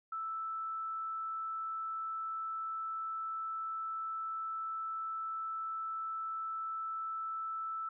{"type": "tone", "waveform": "sine", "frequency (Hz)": 1318.5, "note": "E6", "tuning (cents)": 0, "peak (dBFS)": -36, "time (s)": [0.12, 7.89], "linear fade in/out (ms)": 5, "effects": []}